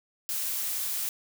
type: noise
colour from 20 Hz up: blue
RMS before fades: -31 dBFS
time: 0.29-1.09 s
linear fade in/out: 0 ms
effects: none